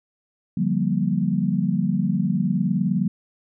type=chord; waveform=sine; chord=G minor seventh; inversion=second; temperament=just; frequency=147 / 176.4 / 196 / 235.2 Hz; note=D3 / F3 / G3 / Bb3; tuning=+2 / +18 / 0 / +16 cents; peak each=-27 / -23 / -23 / -26 dBFS; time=0.57-3.08 s; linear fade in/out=5 ms; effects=none